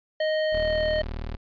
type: tone with pitch glide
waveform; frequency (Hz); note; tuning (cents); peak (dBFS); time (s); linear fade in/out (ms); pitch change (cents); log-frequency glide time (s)
square; 622.3 to 618.4; D#5 to D#5; 0 to -11; -23; 0.2-1.02; 5; -11; 0.4-0.89
type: tone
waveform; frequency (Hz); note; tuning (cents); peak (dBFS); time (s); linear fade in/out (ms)
25% pulse; 38.89; D#1; 0; -27; 0.52-1.37; 20
effects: resampled to 11025 Hz